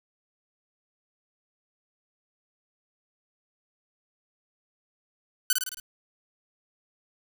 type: tone with echo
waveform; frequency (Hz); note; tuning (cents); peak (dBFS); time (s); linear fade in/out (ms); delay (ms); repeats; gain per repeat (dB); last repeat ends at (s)
5% pulse; 1501; F#6; +24; -8; 5.5-5.53; 2; 54; 5; -4; 5.8
effects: 8-bit